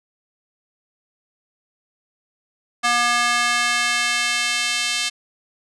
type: tone with high-pass filter sweep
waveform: square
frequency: 240 Hz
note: B3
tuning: 49 cents flat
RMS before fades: -20 dBFS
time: 2.83-5.1 s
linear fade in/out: 20 ms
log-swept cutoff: 1100 to 2900 Hz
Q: 1.2
effects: resampled to 22050 Hz